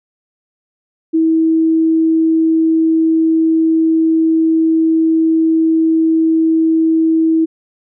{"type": "tone", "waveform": "sine", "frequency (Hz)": 322.9, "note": "E4", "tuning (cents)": -36, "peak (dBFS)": -9, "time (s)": [1.13, 7.46], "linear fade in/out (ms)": 20, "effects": []}